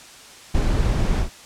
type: noise with ADSR envelope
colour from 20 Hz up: brown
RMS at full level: -17 dBFS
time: 0.54-1.3 s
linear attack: 13 ms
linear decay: 42 ms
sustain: -2 dB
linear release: 110 ms
effects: white hiss -43 dBFS RMS until 1.45 s + low-pass 8000 Hz 12 dB/octave